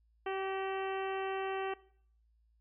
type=harmonic tone with a mistuned harmonic; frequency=385.3 Hz; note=G4; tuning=30 cents flat; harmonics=1 / 2 / 3 / 4 / 5 / 6 / 7 / 8; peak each=-36 / -39 / -44 / -47 / -48 / -52 / -49 / -52 dBFS; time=0.26-1.74 s; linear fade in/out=5 ms; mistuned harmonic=5; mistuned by=-20 cents; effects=noise-tail reverb RT60 0.6 s tail -20 dB re dry + added 56 Hz sine -67 dBFS peak until 2.6 s